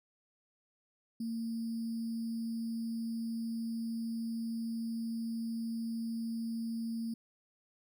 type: tone with sample-and-hold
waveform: sine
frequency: 228.3 Hz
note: A#3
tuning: 36 cents flat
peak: -34 dBFS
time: 1.2-7.14 s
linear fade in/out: 5 ms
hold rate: 4900 Hz
effects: none